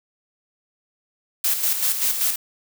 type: noise with tremolo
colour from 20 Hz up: blue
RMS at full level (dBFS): -20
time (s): 1.44-2.36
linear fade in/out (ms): 5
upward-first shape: square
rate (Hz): 5.2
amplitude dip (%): 50
effects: none